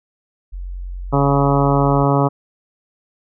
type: tone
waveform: sine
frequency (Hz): 45.14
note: F#1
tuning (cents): -42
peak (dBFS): -25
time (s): 0.52-2.05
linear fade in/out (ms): 20
type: harmonic tone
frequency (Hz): 140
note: C#3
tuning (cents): +18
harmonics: 1 / 2 / 3 / 4 / 5 / 6 / 7 / 8 / 9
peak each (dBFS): -16 / -19 / -21 / -22 / -23 / -24 / -24 / -25 / -26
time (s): 1.12-2.29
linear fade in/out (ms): 20
effects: none